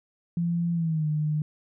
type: tone with pitch glide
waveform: sine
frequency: 170.7 to 152.08 Hz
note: F3 to D#3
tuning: -39 to -39 cents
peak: -23 dBFS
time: 0.37-1.42 s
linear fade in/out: 2 ms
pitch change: -200 cents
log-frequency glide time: 0.73-1.07 s
effects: none